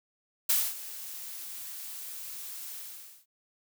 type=noise with ADSR envelope; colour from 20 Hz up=blue; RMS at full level=-24 dBFS; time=0.49-3.26 s; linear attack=8 ms; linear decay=240 ms; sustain=-17 dB; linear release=490 ms; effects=none